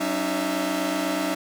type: tone cluster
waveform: sawtooth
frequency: 188.3 / 280.4 / 308.5 / 667 Hz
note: F#3 / C#4 / D#4 / E5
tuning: +31 / +20 / -15 / +20 cents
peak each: -30 / -25 / -23 / -26 dBFS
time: 0-1.35 s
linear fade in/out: 10 ms
effects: none